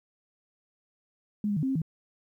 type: tone with pitch steps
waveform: sine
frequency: 208.7 / 203.5 / 153.2 / 264.8 / 267.3 / 160.5 Hz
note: G#3 / G#3 / D#3 / C4 / C4 / E3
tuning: +9 / -35 / -27 / +21 / +37 / -46 cents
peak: -25 dBFS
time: 1.44-1.818 s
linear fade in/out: 2 ms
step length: 63 ms
effects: 11-bit